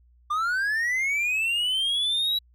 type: linear sweep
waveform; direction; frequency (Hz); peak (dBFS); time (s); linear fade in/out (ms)
triangle; up; 1174.7 to 3915; -21; 0.3-2.39; 10
effects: added 60 Hz sine -55 dBFS peak until 2.54 s